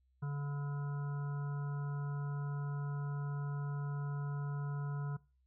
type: harmonic tone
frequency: 143.1 Hz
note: D3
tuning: 45 cents flat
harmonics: 1 / 3 / 5 / 7 / 9 / 10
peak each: -35 / -54 / -57 / -53 / -56 / -55 dBFS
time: 0.22-5.17 s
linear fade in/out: 10 ms
effects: noise-tail reverb RT60 0.4 s tail -25 dB re dry + added 64 Hz sine -70 dBFS peak until 5.46 s